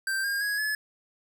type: tone with pitch steps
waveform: square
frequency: 1568 / 1614.9 / 1663.2 / 1712.9 Hz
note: G6 / G#6 / G#6 / A6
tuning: 0 / -49 / +2 / -47 cents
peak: -27 dBFS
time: 0.07-0.75 s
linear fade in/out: 2 ms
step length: 170 ms
effects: none